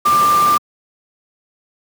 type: tone in noise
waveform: sine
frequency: 1188 Hz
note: D6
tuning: 20 cents sharp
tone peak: -10 dBFS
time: 0.05-0.58 s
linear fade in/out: 10 ms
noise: pink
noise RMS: -23 dBFS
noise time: 0.05-0.58 s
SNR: +10 dB
effects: high-pass 150 Hz 12 dB/octave